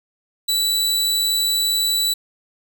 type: tone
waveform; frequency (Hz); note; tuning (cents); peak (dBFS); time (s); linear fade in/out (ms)
sawtooth; 3951; B7; 0; -14; 0.48-2.14; 10
effects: none